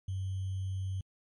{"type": "tone with sample-and-hold", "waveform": "sine", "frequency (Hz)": 95, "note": "F#2", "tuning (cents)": 46, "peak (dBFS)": -32, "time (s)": [0.08, 1.01], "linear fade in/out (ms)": 5, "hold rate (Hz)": 3150, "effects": ["MP3 48 kbps"]}